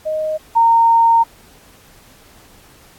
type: tone pair in turn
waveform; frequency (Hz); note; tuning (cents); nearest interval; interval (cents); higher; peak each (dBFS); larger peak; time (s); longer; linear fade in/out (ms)
sine; 622.3 / 920.2; D#5 / A#5; 0 / -23; perfect fifth; 677; second; -17 / -8; second; 0.05-0.38 / 0.55-1.24; second; 20
effects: pink hiss -47 dBFS RMS until 2.98 s + AAC 64 kbps